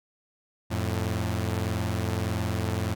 sawtooth tone pair together, 88.27 / 109.9 Hz, F2 / A2, +19 / -2 cents, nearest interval major third, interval 379 cents, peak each -25 dBFS, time 0.7-2.95 s, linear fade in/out 20 ms, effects none

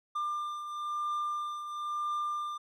triangle beating tone pair, 1195 / 1196 Hz, D6 / D6, +30 / +31 cents, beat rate 1 Hz, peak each -31 / -39 dBFS, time 0.15-2.58 s, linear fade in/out 10 ms, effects none

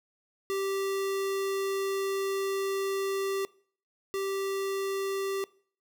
square tone pair in turn, 390.6 / 390.6 Hz, G4 / G4, -6 / -6 cents, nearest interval unison, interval 0 cents, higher neither, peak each -29 / -30 dBFS, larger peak first, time 0.5-3.45 / 4.14-5.44 s, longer first, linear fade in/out 0 ms, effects noise-tail reverb RT60 0.5 s tail -22 dB re dry

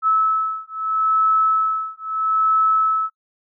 sine beating tone pair, 1301 / 1301.77 Hz, E6 / E6, -23 / -22 cents, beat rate 0.77 Hz, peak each -19 dBFS, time 0.02-3.1 s, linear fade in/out 50 ms, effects noise-tail reverb RT60 0.1 s tail -24 dB re dry

